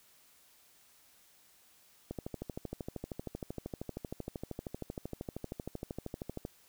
click train, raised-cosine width 2 ms, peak -25 dBFS, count 57, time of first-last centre 2.11-6.451 s, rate 12.9 Hz, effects white hiss -64 dBFS RMS until 6.68 s

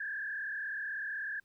sine tone with frequency modulation, 1661.2 Hz, G#6, in tune, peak -35 dBFS, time 0-1.4 s, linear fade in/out 5 ms, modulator 36.2 Hz, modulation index 2.2, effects pink hiss -75 dBFS RMS until 1.44 s

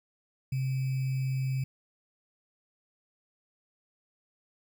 sine tone with sample-and-hold, 131.9 Hz, C3, 14 cents sharp, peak -27 dBFS, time 0.52-1.64 s, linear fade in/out 5 ms, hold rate 2450 Hz, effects none

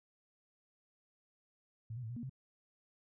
sine tone with pitch steps, 112.3 / 125.5 / 110.9 / 121.9 / 236.1 / 131.9 Hz, A2 / B2 / A2 / B2 / A#3 / C3, +36 / +28 / +14 / -22 / +22 / +14 cents, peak -40 dBFS, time 1.9-2.296 s, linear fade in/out 5 ms, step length 66 ms, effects none

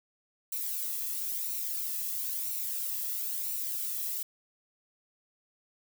violet noise with flanger, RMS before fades -34 dBFS, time 0.52-4.23 s, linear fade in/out 5 ms, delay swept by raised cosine 0.6 to 1.37 ms, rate 1 Hz, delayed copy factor -0.5, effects none

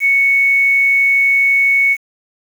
sine tone with quantisation, 2217 Hz, C#7, in tune, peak -9 dBFS, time 0-1.97 s, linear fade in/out 50 ms, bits 6, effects none

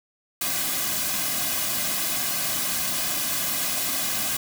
white noise with comb filter, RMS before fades -26 dBFS, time 0.41-4.37 s, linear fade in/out 5 ms, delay 2.2 ms, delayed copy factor -0.75, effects none

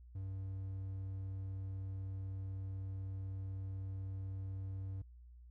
triangle tone, 96 Hz, G2, 36 cents flat, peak -38 dBFS, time 0.15-5.02 s, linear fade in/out 5 ms, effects added 60 Hz sine -54 dBFS peak until 5.5 s

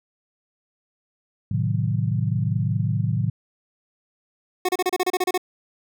sine chord, A diminished seventh, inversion none, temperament equal, 110 / 130.81 / 155.56 / 185 Hz, A2 / C3 / Eb3 / Gb3, 0 / 0 / 0 / 0 cents, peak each -23 / -26 / -26 / -29 dBFS, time 1.51-3.3 s, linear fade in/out 5 ms
25% pulse tone bursts, 366.2 Hz, F#4, 18 cents flat, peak -15 dBFS, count 11, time 4.65-5.378 s, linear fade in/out 5 ms, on 38 ms, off 31 ms
effects none

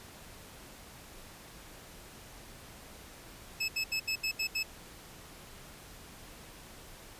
25% pulse tone bursts, 2600 Hz, E7, 24 cents flat, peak -26 dBFS, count 7, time 3.6-4.632 s, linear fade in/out 10 ms, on 84 ms, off 74 ms, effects pink hiss -51 dBFS RMS until 7.19 s + resampled to 32000 Hz

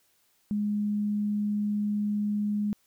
sine tone, 207.7 Hz, G#3, in tune, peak -25 dBFS, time 0.51-2.73 s, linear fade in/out 0 ms, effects white hiss -68 dBFS RMS until 2.86 s

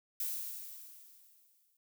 violet noise with exponential decay, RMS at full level -35 dBFS, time 0.2-1.77 s, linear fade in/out 2 ms, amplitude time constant 340 ms, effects none

